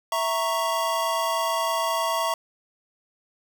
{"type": "chord", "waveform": "square", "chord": "A# diminished", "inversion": "second", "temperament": "equal", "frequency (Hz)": [659.3, 932.3, 1108.7], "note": ["E5", "A#5", "C#6"], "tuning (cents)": [0, 0, 0], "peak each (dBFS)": -28, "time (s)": [0.12, 2.34], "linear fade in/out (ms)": 2, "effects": []}